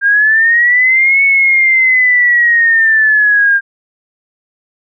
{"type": "linear two-way sweep", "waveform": "sine", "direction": "up then down", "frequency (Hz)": [1598, 2217, 1598], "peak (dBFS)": -6, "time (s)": [0.01, 3.61], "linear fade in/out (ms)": 50, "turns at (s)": 1.23, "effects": []}